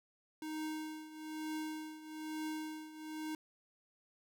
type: tone with tremolo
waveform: square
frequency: 311.1 Hz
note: D#4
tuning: in tune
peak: -38 dBFS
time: 0.42-3.35 s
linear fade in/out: 2 ms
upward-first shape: triangle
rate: 1.1 Hz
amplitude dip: 80%
effects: none